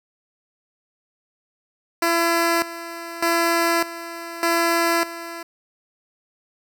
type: tone with tremolo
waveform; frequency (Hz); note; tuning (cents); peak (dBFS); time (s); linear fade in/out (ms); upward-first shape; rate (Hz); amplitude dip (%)
10% pulse; 336.8; E4; +37; -9; 2.02-5.43; 5; square; 0.83; 80
effects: none